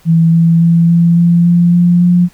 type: tone with pitch steps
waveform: sine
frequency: 164.81 / 166.44 / 168.08 / 169.74 / 171.41 / 173.1 / 174.81 / 176.54 Hz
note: E3 / E3 / E3 / F3 / F3 / F3 / F3 / F3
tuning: 0 / +17 / +34 / -49 / -32 / -15 / +2 / +19 cents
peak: -5 dBFS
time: 0.05-2.29 s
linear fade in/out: 50 ms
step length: 280 ms
effects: pink hiss -47 dBFS RMS until 2.33 s